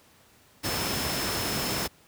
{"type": "tone in noise", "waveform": "sine", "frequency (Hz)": 5260, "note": "E8", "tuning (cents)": -5, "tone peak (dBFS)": -35, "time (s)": [0.63, 1.88], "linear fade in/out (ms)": 20, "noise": "pink", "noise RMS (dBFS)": -29, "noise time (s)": [0.63, 1.88], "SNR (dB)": -9, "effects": ["pink hiss -58 dBFS RMS until 2.07 s", "high-pass 80 Hz 12 dB/octave"]}